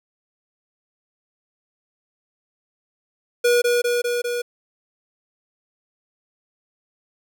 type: tone with echo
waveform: square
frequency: 482.5 Hz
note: B4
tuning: 40 cents flat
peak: -15 dBFS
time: 3.44-3.62 s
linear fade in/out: 10 ms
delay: 200 ms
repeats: 4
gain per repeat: -2 dB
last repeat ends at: 4.42 s
effects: none